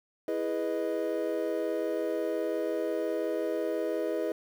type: chord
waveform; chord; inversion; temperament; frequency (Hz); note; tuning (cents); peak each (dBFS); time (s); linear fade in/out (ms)
triangle; E major seventh; none; equal; 329.6 / 415.3 / 493.9 / 622.3; E4 / G#4 / B4 / D#5; 0 / 0 / 0 / 0; -32; 0.28-4.32; 2
effects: 9-bit